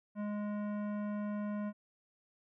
sine tone with hard clipping, 207.7 Hz, G#3, in tune, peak -37 dBFS, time 0.15-1.73 s, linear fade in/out 50 ms, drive 16 dB, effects low-pass 2000 Hz 12 dB/octave

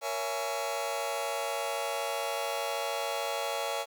sawtooth chord, A# half-diminished seventh, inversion none, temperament just, 466.2 / 559.4 / 671.3 / 839.1 Hz, A#4 / C#5 / E5 / G#5, 0 / +16 / +31 / +18 cents, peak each -35 / -31 / -33 / -32 dBFS, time 0.01-3.86 s, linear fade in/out 50 ms, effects 10-bit

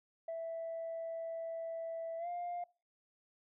sine tone with pitch glide, 659.3 to 702.6 Hz, E5 to F5, 0 to +10 cents, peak -36 dBFS, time 0.28-2.64 s, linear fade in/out 5 ms, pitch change +110 cents, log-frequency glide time 2.18-2.28 s, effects noise-tail reverb RT60 0.3 s tail -22 dB re dry + tanh soft clip ceiling -35 dBFS

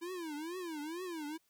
square tone with vibrato, 329.6 Hz, E4, in tune, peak -40 dBFS, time 0.01-1.38 s, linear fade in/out 20 ms, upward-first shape triangle, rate 2.2 Hz, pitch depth 240 cents each way, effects white hiss -75 dBFS RMS until 1.49 s

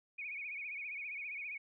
sine tone with vibrato, 2342 Hz, D7, 5 cents flat, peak -40 dBFS, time 0.18-1.58 s, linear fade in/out 10 ms, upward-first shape sine, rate 15 Hz, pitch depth 120 cents each way, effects none

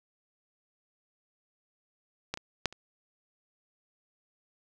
clicks, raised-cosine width 0.2 ms, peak -15 / -23 / -9 / -29 dBFS, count 4, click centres 2.34 / 2.374 / 2.657 / 2.726 s, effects none

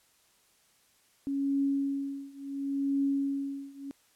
sine tone with tremolo, 277.2 Hz, C#4, in tune, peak -24 dBFS, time 1.27-3.91 s, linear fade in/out 0 ms, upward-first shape triangle, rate 0.71 Hz, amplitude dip 95%, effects white hiss -66 dBFS RMS until 4.15 s + low-pass 12000 Hz 12 dB/octave

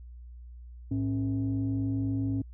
sine tone pair together, 107.9 / 271.9 Hz, A2 / C#4, -33 / -33 cents, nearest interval octave + major third, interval 1600 cents, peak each -28 dBFS, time 0.91-2.42 s, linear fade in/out 5 ms, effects tanh soft clip ceiling -22 dBFS + added 60 Hz sine -43 dBFS peak until 2.53 s

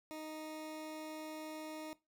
20% pulse tone, 311.1 Hz, D#4, in tune, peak -39 dBFS, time 0.11-1.93 s, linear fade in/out 0 ms, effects noise-tail reverb RT60 0.2 s tail -18 dB re dry

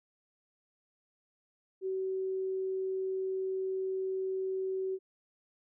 sine tone, 379.3 Hz, F#4, 43 cents sharp, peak -31 dBFS, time 1.81-4.99 s, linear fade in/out 50 ms, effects none

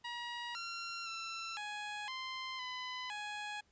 15% pulse tone with pitch steps, 955 / 1373 / 1342 / 835 / 1041 / 1007 / 835 Hz, A#5 / F6 / E6 / G#5 / C6 / B5 / G#5, +42 / -30 / +31 / +9 / -9 / +33 / +9 cents, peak -34 dBFS, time 0.04-3.61 s, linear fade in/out 10 ms, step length 510 ms, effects pink hiss -73 dBFS RMS until 3.71 s + resampled to 16000 Hz

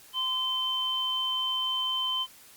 sine tone pair together, 1030 / 3087 Hz, C6 / G7, -28 / -27 cents, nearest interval octave + perfect fifth, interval 1901 cents, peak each -34 / -27 dBFS, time 0.13-2.27 s, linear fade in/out 50 ms, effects white hiss -53 dBFS RMS until 2.56 s + Opus 48 kbps

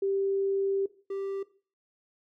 sine / triangle tone pair in turn, 392 / 392 Hz, G4 / G4, 0 / 0 cents, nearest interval unison, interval 0 cents, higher neither, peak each -25 / -29 dBFS, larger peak first, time 0.02-0.86 / 1.1-1.43 s, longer first, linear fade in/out 5 ms, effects noise-tail reverb RT60 0.4 s tail -17 dB re dry

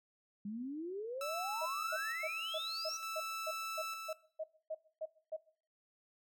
sine exponential sweep, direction up, 198.2 to 5910 Hz, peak -39 dBFS, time 0.45-2.97 s, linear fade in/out 5 ms
sawtooth tone with tremolo, 1318.5 Hz, E6, in tune, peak -36 dBFS, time 1.21-4.13 s, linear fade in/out 2 ms, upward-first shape square, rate 0.55 Hz, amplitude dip 40%
sine tone bursts, 631 Hz, D#5, 24 cents sharp, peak -37 dBFS, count 13, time 1.61-5.367 s, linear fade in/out 10 ms, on 49 ms, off 260 ms
effects noise-tail reverb RT60 0.5 s tail -18 dB re dry

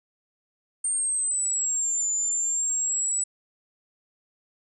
sine exponential two-way sweep, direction down then up, 8750 to 7060 to 7910 Hz, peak -23 dBFS, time 0.84-3.24 s, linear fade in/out 5 ms, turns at 2.11 s, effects none

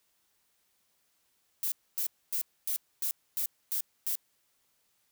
violet noise bursts, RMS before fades -31 dBFS, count 8, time 1.63-4.154 s, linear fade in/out 0 ms, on 88 ms, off 260 ms, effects white hiss -73 dBFS RMS until 5.11 s

